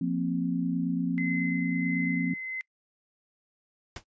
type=chord; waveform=sine; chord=F suspended fourth; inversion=none; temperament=just; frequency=174.61 / 232.8 / 261.9 Hz; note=F3 / Bb3 / C4; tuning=0 / -2 / +2 cents; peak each=-29 / -33 / -29 dBFS; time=0.01-2.34 s; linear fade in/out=5 ms
type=tone with tremolo; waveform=sine; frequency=2053 Hz; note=C7; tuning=33 cents flat; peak=-30 dBFS; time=1.18-2.61 s; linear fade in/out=0 ms; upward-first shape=sine; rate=1.5 Hz; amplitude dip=40%
type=noise with exponential decay; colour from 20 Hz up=pink; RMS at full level=-33 dBFS; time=3.96-4.04 s; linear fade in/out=2 ms; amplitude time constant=16 ms
effects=noise-tail reverb RT60 0.1 s tail -25 dB re dry + resampled to 16000 Hz